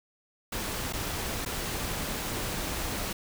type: noise with dropouts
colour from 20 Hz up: pink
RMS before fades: -33 dBFS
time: 0.52-3.13 s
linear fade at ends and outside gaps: 5 ms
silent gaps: 0.926-0.933 / 1.451-1.46 s
effects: none